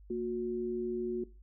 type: tone pair together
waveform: sine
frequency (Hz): 229.9 / 362.8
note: A#3 / F#4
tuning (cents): -24 / -34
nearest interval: minor sixth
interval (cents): 790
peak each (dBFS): -37 / -33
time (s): 0.1-1.24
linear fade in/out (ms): 5
effects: noise-tail reverb RT60 0.3 s tail -19 dB re dry + added 50 Hz sine -52 dBFS peak until 1.42 s